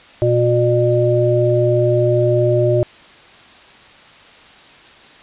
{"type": "harmonic tone", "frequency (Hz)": 120.5, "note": "B2", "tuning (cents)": -42, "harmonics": [1, 3, 5], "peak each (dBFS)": [-16, -16, -16], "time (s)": [0.22, 2.83], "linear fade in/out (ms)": 0, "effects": ["white hiss -43 dBFS RMS until 5.22 s", "resampled to 8000 Hz"]}